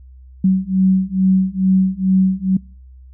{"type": "beating tone pair", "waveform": "sine", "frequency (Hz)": [187.6, 189.9], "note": ["F#3", "F#3"], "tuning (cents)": [24, 45], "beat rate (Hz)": 2.3, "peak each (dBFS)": [-15, -15], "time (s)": [0.44, 2.57], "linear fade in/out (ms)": 5, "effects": ["noise-tail reverb RT60 0.5 s tail -26 dB re dry", "added 64 Hz sine -38 dBFS peak until 3.13 s"]}